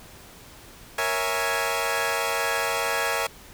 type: chord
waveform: 15% pulse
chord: A# half-diminished seventh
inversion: none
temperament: equal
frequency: 466.2 / 554.4 / 659.3 / 830.6 Hz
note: A#4 / C#5 / E5 / G#5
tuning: 0 / 0 / 0 / 0 cents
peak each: -23 dBFS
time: 0.98-3.27 s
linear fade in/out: 5 ms
effects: pink hiss -47 dBFS RMS until 3.53 s